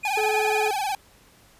triangle tone with tremolo, 2446 Hz, D#7, 30 cents flat, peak -24 dBFS, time 0.03-0.69 s, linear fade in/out 10 ms, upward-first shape sine, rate 10 Hz, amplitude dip 40%
45% pulse tone with vibrato, 810 Hz, G#5, 43 cents flat, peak -24 dBFS, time 0.05-0.95 s, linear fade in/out 2 ms, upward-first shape sine, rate 19 Hz, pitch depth 110 cents each way
harmonic tone, 428.7 Hz, A4, 45 cents flat, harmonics 1 / 2 / 3 / 4, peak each -24 / -32 / -40 / -35 dBFS, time 0.17-0.71 s, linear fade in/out 5 ms
effects pink hiss -55 dBFS RMS until 1.59 s + resampled to 32000 Hz

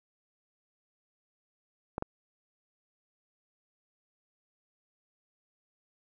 clicks, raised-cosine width 1 ms, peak -18 dBFS, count 2, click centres 1.981 / 2.024 s, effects none

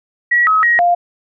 sine tone with pitch steps, 1922 / 1278 / 1891 / 700 Hz, B6 / D#6 / A#6 / F5, -48 / +46 / +24 / +4 cents, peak -9 dBFS, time 0.31-0.95 s, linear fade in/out 10 ms, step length 160 ms, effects none

